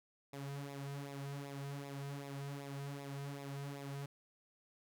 sawtooth tone with flanger, 140.2 Hz, C#3, 20 cents sharp, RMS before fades -45 dBFS, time 0.33-4.06 s, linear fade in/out 5 ms, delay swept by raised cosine 0.65 to 3.65 ms, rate 2.6 Hz, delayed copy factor -0.65, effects none

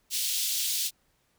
pink high-pass noise, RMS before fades -29 dBFS, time 0.1-0.91 s, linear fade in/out 50 ms, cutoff 3300 Hz, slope 24 dB/octave, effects pink hiss -70 dBFS RMS until 1.38 s

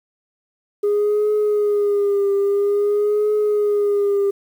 sine tone with vibrato, 410.1 Hz, G#4, 22 cents flat, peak -13 dBFS, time 0.83-4.31 s, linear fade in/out 10 ms, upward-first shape triangle, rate 0.5 Hz, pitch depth 55 cents each way, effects tanh soft clip ceiling -13 dBFS + 8-bit

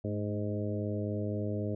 harmonic tone with a mistuned harmonic, 103.83 Hz, G#2, in tune, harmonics 1 / 2 / 3 / 4 / 5 / 6, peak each -34 / -37 / -39 / -40 / -41 / -42 dBFS, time 0.04-1.75 s, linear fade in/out 5 ms, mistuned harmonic 2, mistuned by +40 cents, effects none

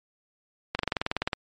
slowing click train, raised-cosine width 0.3 ms, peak -10 dBFS, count 13, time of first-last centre 0.75-1.332 s, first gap 41 ms, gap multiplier 1.03, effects MP3 48 kbps

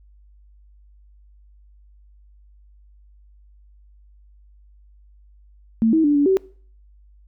sine tone with pitch steps, 224.8 / 320.7 / 292.4 / 287 / 382 Hz, A3 / E4 / D4 / D4 / G4, +37 / -48 / -7 / -40 / -45 cents, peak -13 dBFS, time 5.82-6.37 s, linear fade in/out 0 ms, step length 110 ms, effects noise-tail reverb RT60 0.5 s tail -23 dB re dry + added 50 Hz sine -48 dBFS peak until 7.27 s

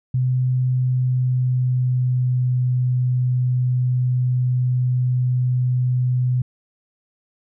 sine tone with pitch glide, 127.4 to 125.65 Hz, C3 to B2, -46 to +30 cents, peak -16 dBFS, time 0.14-6.42 s, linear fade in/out 5 ms, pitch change -24 cents, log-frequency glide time 0.67-2.59 s, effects none

